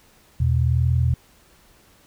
sine tone pair together, 82.65 / 123.47 Hz, E2 / B2, +5 / 0 cents, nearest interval perfect fifth, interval 695 cents, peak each -19 dBFS, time 0.4-1.14 s, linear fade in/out 5 ms, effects pink hiss -55 dBFS RMS until 2.06 s

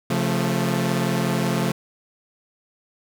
sawtooth chord, Db augmented, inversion none, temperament equal with one note detuned, 135.43 / 174.61 / 220 Hz, Db3 / F3 / A3, -40 / 0 / 0 cents, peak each -21 / -20 / -21 dBFS, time 0.1-1.72 s, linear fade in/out 5 ms, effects none

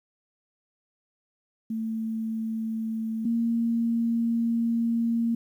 sine tone pair in turn, 222.9 / 231.5 Hz, A3 / A#3, +23 / -12 cents, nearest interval minor second, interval 65 cents, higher second, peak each -27 / -22 dBFS, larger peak second, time 1.7-3.25 / 3.25-5.35 s, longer second, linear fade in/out 5 ms, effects 10-bit

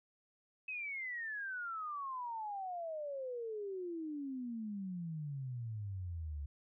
sine exponential sweep, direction down, 2578 to 69.7 Hz, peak -39 dBFS, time 0.68-6.46 s, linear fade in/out 5 ms, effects none

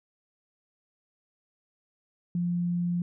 sine tone, 174.61 Hz, F3, in tune, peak -25 dBFS, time 2.35-3.02 s, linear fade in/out 2 ms, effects none

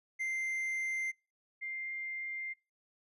triangle / sine tone pair in turn, 2088 / 2101 Hz, C7 / C7, -4 / +7 cents, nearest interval unison, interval 11 cents, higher second, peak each -31 / -37 dBFS, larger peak first, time 0.19-1.12 / 1.61-2.54 s, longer neither, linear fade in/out 20 ms, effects noise-tail reverb RT60 0.3 s tail -25 dB re dry + resampled to 32000 Hz

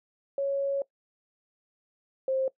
sine tone pair in turn, 554.4 / 528.6 Hz, C#5 / C5, 0 / +18 cents, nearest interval minor second, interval 82 cents, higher first, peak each -25 / -24 dBFS, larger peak second, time 0.38-0.82 / 2.28-2.48 s, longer first, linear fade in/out 2 ms, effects noise-tail reverb RT60 0.1 s tail -20 dB re dry

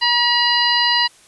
harmonic tone with a mistuned harmonic, 960 Hz, B5, 49 cents flat, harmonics 1 / 2 / 3 / 4 / 5, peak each -20 / -20 / -20 / -20 / -20 dBFS, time 0.01-1.08 s, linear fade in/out 20 ms, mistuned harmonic 4, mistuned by +95 cents, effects white hiss -49 dBFS RMS until 1.27 s + resampled to 24000 Hz

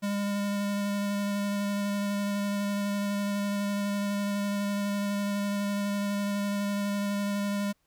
square tone with vibrato, 202.3 Hz, G#3, 45 cents flat, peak -28 dBFS, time 0.02-7.73 s, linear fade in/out 20 ms, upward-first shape square, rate 12 Hz, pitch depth 8 cents each way, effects pink hiss -73 dBFS RMS until 7.86 s

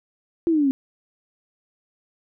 sine exponential sweep, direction down, 343.9 to 261.6 Hz, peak -16 dBFS, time 0.47-0.71 s, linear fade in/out 0 ms, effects none

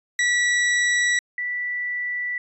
40% pulse / sine tone pair in turn, 1944 / 1965.5 Hz, B6 / B6, -28 / -9 cents, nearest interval unison, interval 19 cents, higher second, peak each -17 / -24 dBFS, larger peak first, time 0.19-1.19 / 1.38-2.38 s, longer neither, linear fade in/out 2 ms, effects resampled to 24000 Hz

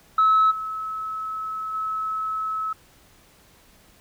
sine tone with level steps, 1295 Hz, E6, 31 cents flat, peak -13 / -27 / -24 dBFS, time 0.18-2.73 s, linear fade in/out 5 ms, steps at 0.5 / 1.73 s, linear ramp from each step 20 ms, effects tanh soft clip ceiling -11 dBFS + pink hiss -55 dBFS RMS until 4 s

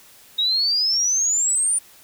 sine exponential sweep, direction up, 3756 to 9400 Hz, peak -17 dBFS, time 0.38-1.79 s, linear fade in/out 10 ms, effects white hiss -49 dBFS RMS until 2.03 s

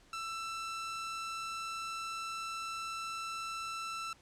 sawtooth tone, 1332 Hz, E6, 18 cents sharp, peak -34 dBFS, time 0.13-4.13 s, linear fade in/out 2 ms, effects pink hiss -63 dBFS RMS until 4.21 s + low-pass 8000 Hz 12 dB/octave

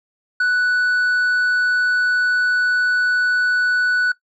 sine tone with tanh clipping, 1483 Hz, F#6, 4 cents sharp, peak -15 dBFS, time 0.4-4.12 s, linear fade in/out 5 ms, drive 4 dB, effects noise-tail reverb RT60 0.1 s tail -18 dB re dry

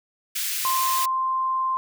white high-pass noise, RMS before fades -27 dBFS, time 0.35-1.06 s, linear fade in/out 10 ms, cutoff 1700 Hz, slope 24 dB/octave
sine tone, 1046.5 Hz, C6, in tune, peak -21 dBFS, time 0.65-1.77 s, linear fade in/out 0 ms
effects none

